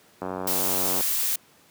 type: click train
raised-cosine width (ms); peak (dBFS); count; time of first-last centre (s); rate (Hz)
1; -16; 74; 0.22-1.007; 92.7
type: noise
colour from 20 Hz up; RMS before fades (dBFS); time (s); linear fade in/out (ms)
blue; -25; 0.47-1.36; 5
effects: pink hiss -56 dBFS RMS until 1.7 s + high-pass 150 Hz 12 dB/octave